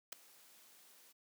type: noise with ADSR envelope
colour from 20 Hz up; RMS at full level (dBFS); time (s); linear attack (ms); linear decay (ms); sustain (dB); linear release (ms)
white; -40; 0.12-1.13; 7; 5; -23; 22
effects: high-pass 200 Hz 12 dB/octave